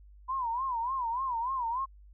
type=tone with vibrato; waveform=sine; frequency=990 Hz; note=B5; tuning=4 cents sharp; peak=-29 dBFS; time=0.28-1.86 s; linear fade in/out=20 ms; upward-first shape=sine; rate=3.4 Hz; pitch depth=150 cents each way; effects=added 50 Hz sine -51 dBFS peak until 2.13 s